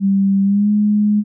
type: tone with pitch glide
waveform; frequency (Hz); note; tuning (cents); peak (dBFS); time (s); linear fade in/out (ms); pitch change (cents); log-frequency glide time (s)
sine; 196 to 208.9; G3 to G#3; 0 to +10; -11; 0-1.24; 50; +110; 0.43-0.7
effects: none